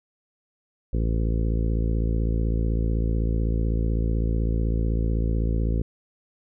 harmonic tone, 55.9 Hz, A1, 28 cents sharp, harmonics 1 / 2 / 3 / 4 / 5 / 6 / 7 / 8 / 9, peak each -22 / -28 / -32 / -34 / -36 / -38 / -39 / -40 / -41 dBFS, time 0.93-5.82 s, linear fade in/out 5 ms, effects none

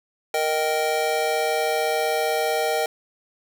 square chord, Eb major, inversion second, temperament just, 466.7 / 622.3 / 777.8 Hz, Bb4 / Eb5 / G5, +2 / 0 / -14 cents, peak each -26 dBFS, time 0.34-2.86 s, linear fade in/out 2 ms, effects none

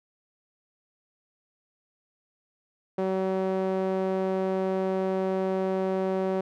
sawtooth tone with band-pass filter, 189.3 Hz, F#3, 40 cents sharp, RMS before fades -27 dBFS, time 2.98-6.41 s, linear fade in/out 5 ms, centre 480 Hz, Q 1.5, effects none

